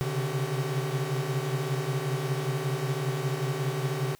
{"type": "tone cluster", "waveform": "45% pulse", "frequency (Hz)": [131.4, 136.6, 148.3, 380.4], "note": ["C3", "C#3", "D3", "F#4"], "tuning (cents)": [8, -25, 17, 48], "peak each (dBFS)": [-33, -33, -32, -35], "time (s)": [0.01, 4.15], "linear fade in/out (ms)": 0, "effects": ["white hiss -61 dBFS RMS until 4.19 s"]}